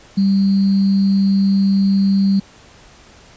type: tone with sample-and-hold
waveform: sine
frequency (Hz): 196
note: G3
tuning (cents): 0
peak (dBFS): -11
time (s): 0.17-2.4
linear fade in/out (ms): 10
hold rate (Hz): 4410
effects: pink hiss -45 dBFS RMS until 3.36 s + resampled to 16000 Hz